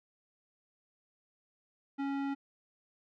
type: tone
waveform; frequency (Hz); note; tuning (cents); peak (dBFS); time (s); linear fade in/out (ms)
square; 277.2; C#4; 0; -33; 1.98-2.35; 20
effects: low-pass 2000 Hz 12 dB/octave